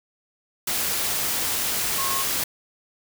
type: tone in noise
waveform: sine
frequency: 1084 Hz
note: C#6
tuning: 39 cents flat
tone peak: -28 dBFS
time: 1.98-2.23 s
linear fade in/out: 5 ms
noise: white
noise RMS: -25 dBFS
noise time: 0.67-2.44 s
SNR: -6 dB
effects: none